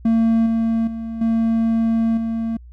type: tone with level steps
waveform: triangle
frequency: 226.8 Hz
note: A#3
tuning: 47 cents flat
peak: -11 / -14 / -23 / -13 / -18 dBFS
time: 0.05-2.57 s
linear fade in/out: 5 ms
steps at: 0.46 / 0.87 / 1.21 / 2.17 s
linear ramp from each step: 5 ms
effects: added 60 Hz sine -38 dBFS peak until 2.72 s